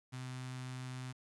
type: tone with notch filter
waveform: sawtooth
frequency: 128.1 Hz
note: C3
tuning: 36 cents flat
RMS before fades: -44 dBFS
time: 0.12-1.13 s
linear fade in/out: 20 ms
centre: 480 Hz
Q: 0.65
effects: resampled to 24000 Hz + 11-bit